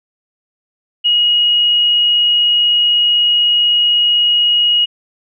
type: tone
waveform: sine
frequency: 2891 Hz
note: F#7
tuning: 41 cents flat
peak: -9 dBFS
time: 1.04-4.86 s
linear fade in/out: 20 ms
effects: none